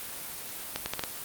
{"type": "accelerating click train", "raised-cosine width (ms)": 0.2, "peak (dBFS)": -12, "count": 5, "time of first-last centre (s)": [0.76, 1.038], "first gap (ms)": 100, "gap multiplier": 0.76, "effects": ["white hiss -39 dBFS RMS until 1.24 s", "Opus 32 kbps"]}